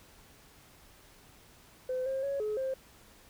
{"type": "tone with pitch steps", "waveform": "sine", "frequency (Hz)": [511, 533, 556, 425.5, 528], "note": ["C5", "C5", "C#5", "G#4", "C5"], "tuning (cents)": [-41, 32, 5, 42, 16], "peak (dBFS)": -29, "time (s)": [1.89, 2.74], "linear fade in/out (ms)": 5, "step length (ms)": 170, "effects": ["tanh soft clip ceiling -27 dBFS", "pink hiss -58 dBFS RMS until 3.29 s"]}